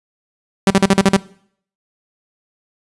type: tone bursts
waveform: sawtooth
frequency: 194.4 Hz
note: G3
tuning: 14 cents flat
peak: -4 dBFS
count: 7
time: 0.67-1.166 s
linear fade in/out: 2 ms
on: 34 ms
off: 43 ms
effects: noise-tail reverb RT60 0.6 s tail -21 dB re dry + resampled to 24000 Hz